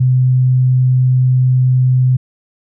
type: tone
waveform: sine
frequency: 127.9 Hz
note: C3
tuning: 39 cents flat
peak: -8 dBFS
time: 0-2.17 s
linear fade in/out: 10 ms
effects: none